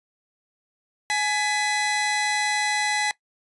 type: tone pair together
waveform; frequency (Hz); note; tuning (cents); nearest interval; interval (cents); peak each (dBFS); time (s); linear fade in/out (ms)
sawtooth; 840 / 1997.9; G#5 / B6; +19 / +19; octave + minor third; 1500; -21; 1.1-3.11; 0
effects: noise-tail reverb RT60 0.1 s tail -19 dB re dry + resampled to 24000 Hz